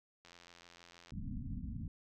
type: click train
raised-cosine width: 0.2 ms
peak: -39 dBFS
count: 75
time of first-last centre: 0.25-1.106 s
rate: 86.4 Hz
type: low-pass noise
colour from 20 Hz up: pink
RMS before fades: -42 dBFS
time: 1.12-1.88 s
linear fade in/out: 2 ms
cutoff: 270 Hz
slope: 96 dB/octave
effects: none